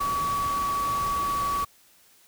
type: tone in noise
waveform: sine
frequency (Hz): 1135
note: C#6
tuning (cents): +41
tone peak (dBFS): -24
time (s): 0-1.65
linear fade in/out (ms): 10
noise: pink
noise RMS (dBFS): -36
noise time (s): 0-1.65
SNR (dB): +9
effects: white hiss -58 dBFS RMS until 2.27 s